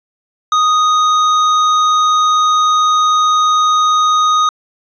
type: tone with tanh clipping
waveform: sine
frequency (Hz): 1244.5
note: D#6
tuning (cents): 0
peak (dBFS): -11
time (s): 0.52-4.49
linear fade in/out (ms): 2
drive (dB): 14
effects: resampled to 16000 Hz